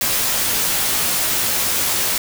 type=noise with comb filter; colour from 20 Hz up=white; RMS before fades=-19 dBFS; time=0.01-2.18 s; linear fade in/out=2 ms; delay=15 ms; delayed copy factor=-0.6; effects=none